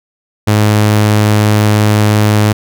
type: tone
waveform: sawtooth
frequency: 105.7 Hz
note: G#2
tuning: 31 cents sharp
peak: -3 dBFS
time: 0.47-2.53 s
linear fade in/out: 10 ms
effects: none